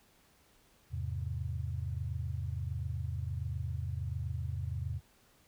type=chord; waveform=sine; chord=E augmented; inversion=none; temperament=equal; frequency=82.41 / 103.83 / 130.81 Hz; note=E2 / G#2 / B#2; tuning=0 / 0 / 0 cents; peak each=-37 / -39 / -39 dBFS; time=0.9-5.01 s; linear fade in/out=50 ms; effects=pink hiss -66 dBFS RMS until 5.47 s